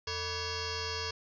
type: tone with frequency modulation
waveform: sine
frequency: 2217 Hz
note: C#7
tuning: in tune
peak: -33 dBFS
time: 0.07-1.11 s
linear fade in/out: 5 ms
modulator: 533 Hz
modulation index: 6.1
effects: none